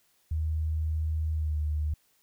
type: tone with pitch glide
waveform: sine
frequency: 78.5 to 75.69 Hz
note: D#2 to D#2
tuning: +16 to -47 cents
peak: -26 dBFS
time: 0.31-1.94 s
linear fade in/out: 5 ms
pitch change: -63 cents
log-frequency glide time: 1.34-1.57 s
effects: white hiss -68 dBFS RMS until 2.22 s